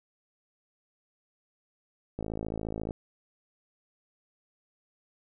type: click train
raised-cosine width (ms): 2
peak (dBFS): -21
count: 40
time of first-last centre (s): 2.19-2.908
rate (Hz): 54.3
effects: none